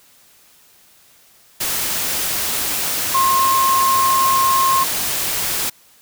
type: tone in noise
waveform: sine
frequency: 1066 Hz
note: C6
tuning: 32 cents sharp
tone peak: -13 dBFS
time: 3.14-4.84 s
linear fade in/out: 10 ms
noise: white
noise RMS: -21 dBFS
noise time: 1.6-5.7 s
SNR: +5 dB
effects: white hiss -51 dBFS RMS until 6.01 s